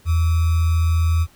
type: tone with sample-and-hold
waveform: sine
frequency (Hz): 82.41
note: E2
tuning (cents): 0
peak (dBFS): -14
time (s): 0.05-1.27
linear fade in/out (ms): 50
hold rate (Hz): 1225
effects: pink hiss -53 dBFS RMS until 1.35 s